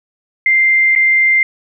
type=tone with dropouts; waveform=sine; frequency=2093 Hz; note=C7; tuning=in tune; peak=-8 dBFS; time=0.46-1.43 s; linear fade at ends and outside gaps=2 ms; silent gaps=0.952-0.96 s; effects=none